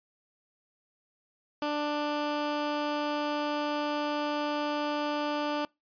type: tone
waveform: 15% pulse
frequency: 295.4 Hz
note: D4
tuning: 10 cents sharp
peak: -22 dBFS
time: 1.62-5.65 s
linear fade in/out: 2 ms
effects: noise-tail reverb RT60 0.2 s tail -24 dB re dry + resampled to 11025 Hz